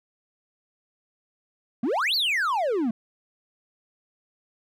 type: exponential two-way sweep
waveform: triangle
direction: up then down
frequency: 211.2 to 4699 to 211.2 Hz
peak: -20 dBFS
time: 1.83-2.91 s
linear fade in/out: 5 ms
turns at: 2.15 s
effects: none